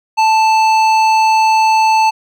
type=tone with hard clipping; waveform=sine; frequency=880 Hz; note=A5; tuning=in tune; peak=-10 dBFS; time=0.17-2.11 s; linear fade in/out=20 ms; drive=12 dB; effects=none